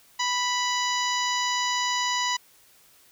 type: harmonic tone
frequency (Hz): 987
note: B5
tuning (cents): -1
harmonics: 1 / 2 / 3 / 4 / 5 / 6 / 7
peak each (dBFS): -27 / -30 / -32 / -33 / -34 / -35 / -35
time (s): 0.19-2.37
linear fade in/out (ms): 10
effects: white hiss -57 dBFS RMS until 3.11 s